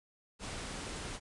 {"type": "low-pass noise", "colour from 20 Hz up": "pink", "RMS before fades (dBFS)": -42, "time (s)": [0.39, 1.2], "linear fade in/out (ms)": 50, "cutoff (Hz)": 10000, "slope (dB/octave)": 96, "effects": []}